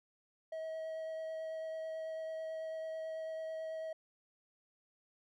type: tone with vibrato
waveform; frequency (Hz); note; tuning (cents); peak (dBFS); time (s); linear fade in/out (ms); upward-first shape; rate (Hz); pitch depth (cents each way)
triangle; 640; D#5; +49; -37; 0.52-3.93; 5; triangle; 9.1; 11
effects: none